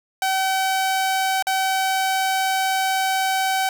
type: tone with dropouts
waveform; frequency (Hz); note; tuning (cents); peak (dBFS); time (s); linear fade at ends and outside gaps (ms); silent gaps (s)
sawtooth; 764; G5; -45; -15; 0.22-3.69; 2; 1.425-1.469
effects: none